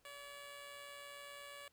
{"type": "tone with amplitude modulation", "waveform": "10% pulse", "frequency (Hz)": 571, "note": "D5", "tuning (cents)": -49, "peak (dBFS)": -40, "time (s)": [0.05, 1.68], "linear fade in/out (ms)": 2, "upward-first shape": "sine", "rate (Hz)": 128, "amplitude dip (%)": 40, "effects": ["pink hiss -75 dBFS RMS until 1.72 s"]}